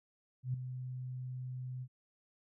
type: tone with ADSR envelope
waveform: sine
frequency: 127.3 Hz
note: C3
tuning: 47 cents flat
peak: -30 dBFS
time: 0.43-1.88 s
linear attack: 110 ms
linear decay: 4 ms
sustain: -9 dB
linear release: 58 ms
effects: none